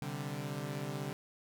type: chord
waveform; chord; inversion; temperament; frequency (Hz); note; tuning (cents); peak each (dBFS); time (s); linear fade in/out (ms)
sawtooth; C suspended second; none; equal; 130.81 / 146.83 / 196; C3 / D3 / G3; 0 / 0 / 0; -38 / -36 / -40; 0.02-1.13; 0
effects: none